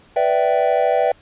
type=chord; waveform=triangle; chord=E minor seventh; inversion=second; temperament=equal with one note detuned; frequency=493.9 / 587.3 / 659.3 / 773.6 Hz; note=B4 / D5 / E5 / G5; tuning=0 / 0 / 0 / -23 cents; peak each=-18 dBFS; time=0.16-1.12 s; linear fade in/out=5 ms; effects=pink hiss -51 dBFS RMS until 1.21 s + resampled to 8000 Hz